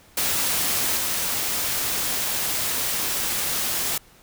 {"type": "noise with level steps", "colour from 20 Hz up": "white", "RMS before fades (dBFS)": [-23, -25], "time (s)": [0.17, 3.98], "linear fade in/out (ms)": 5, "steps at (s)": 0.97, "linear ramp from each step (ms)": 5, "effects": ["pink hiss -53 dBFS RMS until 4.22 s"]}